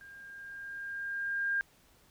sine tone with level ramp, 1606 Hz, G6, 41 cents sharp, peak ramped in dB -49 to -27 dBFS, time 0.01-1.61 s, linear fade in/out 0 ms, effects pink hiss -64 dBFS RMS until 2.1 s

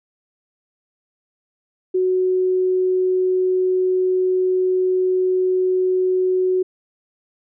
sine tone, 370 Hz, F#4, in tune, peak -15 dBFS, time 1.94-6.63 s, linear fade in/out 10 ms, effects none

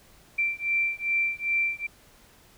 sine beating tone pair, 2349 / 2351.5 Hz, D7 / D7, 0 / +2 cents, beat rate 2.5 Hz, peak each -27 dBFS, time 0.38-1.87 s, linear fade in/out 10 ms, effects pink hiss -56 dBFS RMS until 2.57 s

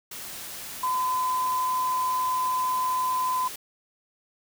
sine tone in noise, 1016 Hz, B5, 49 cents sharp, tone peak -23 dBFS, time 0.83-3.48 s, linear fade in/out 5 ms, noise white, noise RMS -38 dBFS, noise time 0.11-3.56 s, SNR +12 dB, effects none

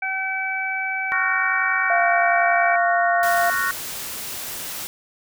harmonic tone, 765 Hz, G5, 42 cents flat, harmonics 1 / 2 / 3, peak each -29 / -27 / -25 dBFS, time 0.02-2.76 s, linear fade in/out 5 ms
sine chord, Gb major seventh, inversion second, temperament just, 1110 / 1387.5 / 1480 / 1850 Hz, Db6 / F6 / Gb6 / Bb6, +2 / -12 / 0 / -14 cents, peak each -26 / -28 / -24 / -24 dBFS, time 1.12-3.71 s, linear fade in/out 0 ms
sine tone, 694 Hz, F5, 11 cents flat, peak -18 dBFS, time 1.9-3.5 s, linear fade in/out 2 ms
white noise, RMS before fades -31 dBFS, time 3.23-4.87 s, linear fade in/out 0 ms
effects none

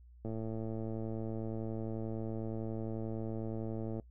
click train, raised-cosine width 2 ms, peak -27 dBFS, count 417, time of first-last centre 0.25-3.998 s, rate 111 Hz, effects noise-tail reverb RT60 0.1 s tail -21 dB re dry + added 60 Hz sine -54 dBFS peak until 4.1 s

